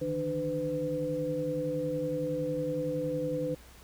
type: tone cluster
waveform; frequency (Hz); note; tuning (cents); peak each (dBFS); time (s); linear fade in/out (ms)
sine; 148.1 / 158.9 / 298.6 / 504; D3 / D#3 / D4 / B4; +15 / +37 / +29 / +35; -40 / -39 / -35 / -31; 0.01-3.55; 10
effects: added 61 Hz sine -55 dBFS peak until 3.83 s + pink hiss -55 dBFS RMS until 3.83 s